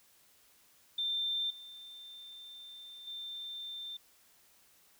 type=tone with level steps; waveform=sine; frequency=3578 Hz; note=A7; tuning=28 cents sharp; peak=-31 / -47 / -40 dBFS; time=0.98-3.97 s; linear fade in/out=5 ms; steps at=1.5 / 3.07 s; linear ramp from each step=5 ms; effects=white hiss -65 dBFS RMS until 4.99 s